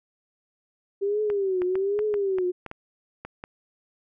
sine tone with vibrato, 392 Hz, G4, in tune, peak -22 dBFS, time 1.01-2.52 s, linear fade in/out 20 ms, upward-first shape triangle, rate 1.2 Hz, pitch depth 160 cents each way
clicks, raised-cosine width 0.5 ms, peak -21 dBFS, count 10, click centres 1.301 / 1.619 / 1.755 / 1.991 / 2.141 / 2.385 / 2.663 / 2.714 / 3.25 / 3.439 s
effects none

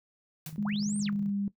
white noise with exponential decay, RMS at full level -39 dBFS, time 0.46-0.58 s, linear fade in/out 2 ms, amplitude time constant 26 ms
sine tone with tremolo, 157.3 Hz, D#3, 19 cents sharp, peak -37 dBFS, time 0.46-1.3 s, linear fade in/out 10 ms, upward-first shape square, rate 15 Hz, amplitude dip 65%
sine tone with pitch glide, 206.5 to 200.4 Hz, G#3 to G3, -10 to +38 cents, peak -28 dBFS, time 0.58-1.48 s, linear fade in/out 2 ms, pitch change -52 cents, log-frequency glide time 0.95-1.33 s
sine linear two-way sweep, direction up then down, 587.3 to 9140 to 906 Hz, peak -37 dBFS, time 0.65-1.1 s, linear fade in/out 5 ms, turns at 0.98 s
effects noise-tail reverb RT60 0.1 s tail -17 dB re dry

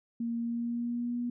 sine tone with pitch glide, 233.1 to 241.5 Hz, A#3 to B3, 0 to -39 cents, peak -30 dBFS, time 0.2-1.3 s, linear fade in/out 5 ms, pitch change +61 cents, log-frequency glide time 0.38-1.19 s, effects none

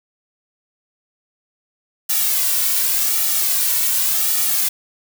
blue noise with flanger, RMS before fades -18 dBFS, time 2.09-4.69 s, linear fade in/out 10 ms, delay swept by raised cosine 1.9 to 2.45 ms, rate 0.88 Hz, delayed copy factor -0.8, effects none

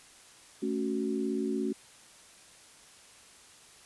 sine chord, F# minor, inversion first, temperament equal, 220 / 277.2 / 370 Hz, A3 / C#4 / F#4, 0 / 0 / 0 cents, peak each -33 dBFS, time 0.62-1.73 s, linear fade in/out 10 ms, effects white hiss -55 dBFS RMS until 3.85 s + resampled to 24000 Hz

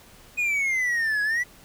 triangle exponential two-way sweep, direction down then up, 2489 to 1661.2 to 1996 Hz, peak -20 dBFS, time 0.37-1.44 s, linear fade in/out 20 ms, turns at 1.22 s, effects pink hiss -51 dBFS RMS until 1.64 s

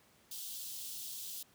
white high-pass noise, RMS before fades -44 dBFS, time 0.31-1.43 s, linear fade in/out 5 ms, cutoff 3000 Hz, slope 48 dB/octave, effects pink hiss -66 dBFS RMS until 1.54 s + high-pass 100 Hz 12 dB/octave

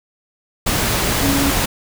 sine tone in noise, 278.8 Hz, C#4, 10 cents sharp, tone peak -17 dBFS, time 1.22-1.51 s, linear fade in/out 10 ms, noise pink, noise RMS -18 dBFS, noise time 0.66-1.66 s, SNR -2 dB, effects none

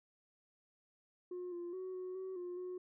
sine tone with pitch steps, 359.5 / 347.8 / 372.6 / 368 / 377 / 355.7 / 363.9 Hz, F#4 / F4 / F#4 / F#4 / F#4 / F4 / F#4, -50 / -7 / +12 / -9 / +32 / +32 / -29 cents, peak -39 dBFS, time 1.31-2.78 s, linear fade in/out 5 ms, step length 210 ms, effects tanh soft clip ceiling -39 dBFS

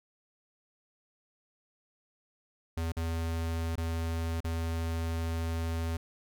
square tone with dropouts, 82.41 Hz, E2, in tune, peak -31 dBFS, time 2.77-5.97 s, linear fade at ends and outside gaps 5 ms, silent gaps 2.921-2.967 / 3.757-3.777 / 4.405-4.444 s, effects none

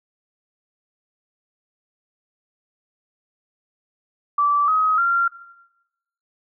sine tone with pitch steps, 1161 / 1266.1 / 1380.7 Hz, D6 / D#6 / F6, -20 / +30 / -20 cents, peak -15 dBFS, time 4.38-5.28 s, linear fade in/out 5 ms, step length 300 ms, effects noise-tail reverb RT60 1.0 s tail -19 dB re dry

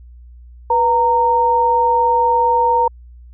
sine tone pair together, 490 / 924.3 Hz, B4 / A#5, -14 / -15 cents, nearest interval major seventh, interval 1099 cents, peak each -18 / -12 dBFS, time 0.7-2.88 s, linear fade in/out 5 ms, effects added 60 Hz sine -37 dBFS peak until 3.33 s

